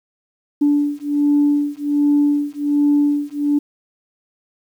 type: beating tone pair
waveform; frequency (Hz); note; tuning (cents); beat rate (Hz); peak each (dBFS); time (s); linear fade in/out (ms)
sine; 289.9 / 291.2; D4 / D4; -22 / -15; 1.3; -16; 0.61-3.59; 10
effects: tanh soft clip ceiling -7 dBFS + 8-bit